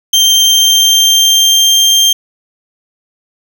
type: tone with pitch glide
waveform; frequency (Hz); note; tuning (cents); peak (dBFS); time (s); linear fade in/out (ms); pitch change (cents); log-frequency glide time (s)
30% pulse; 3155 to 3177; G7 to G7; +10 to +23; -3; 0.13-2.13; 5; +13; 0.45-1.78
effects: 7-bit